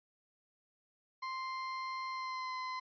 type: tone with pitch glide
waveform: 35% pulse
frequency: 1046.5 to 1027.3 Hz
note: C6 to C6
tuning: 0 to -32 cents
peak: -36 dBFS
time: 1.22-2.8 s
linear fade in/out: 10 ms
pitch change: -32 cents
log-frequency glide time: 2.1-2.54 s
effects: resampled to 11025 Hz